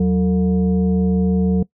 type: tone with frequency modulation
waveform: sine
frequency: 185 Hz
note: F#3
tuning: in tune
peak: -13 dBFS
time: 0-1.63 s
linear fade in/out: 5 ms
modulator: 264 Hz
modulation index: 0.69
effects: noise-tail reverb RT60 0.1 s tail -21 dB re dry